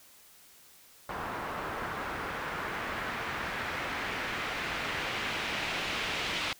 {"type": "noise with low-pass filter sweep", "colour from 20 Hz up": "white", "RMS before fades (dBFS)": -35, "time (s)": [1.09, 6.53], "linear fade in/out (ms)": 2, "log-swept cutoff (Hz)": [1200, 3100], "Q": 1.3, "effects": ["white hiss -57 dBFS RMS until 6.59 s"]}